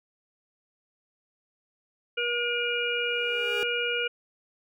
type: harmonic tone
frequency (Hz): 478.5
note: A#4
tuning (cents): +45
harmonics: 1 / 3 / 5 / 6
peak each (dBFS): -31 / -31 / -31 / -31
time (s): 2.17-4.08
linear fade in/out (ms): 10
type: tone with exponential growth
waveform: 40% pulse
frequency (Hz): 413.2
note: G#4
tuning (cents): -9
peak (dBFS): -29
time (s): 2.84-3.63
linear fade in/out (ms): 0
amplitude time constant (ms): 170
effects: none